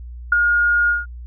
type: tone with ADSR envelope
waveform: sine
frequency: 1427 Hz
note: F6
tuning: 37 cents sharp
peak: -8 dBFS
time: 0.32-1.06 s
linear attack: 5 ms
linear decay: 11 ms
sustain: -5 dB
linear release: 170 ms
effects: added 60 Hz sine -31 dBFS peak until 1.26 s